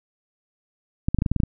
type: clicks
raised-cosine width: 5 ms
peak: -8 dBFS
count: 9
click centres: 1.085 / 1.146 / 1.187 / 1.221 / 1.262 / 1.316 / 1.363 / 1.402 / 1.435 s
effects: none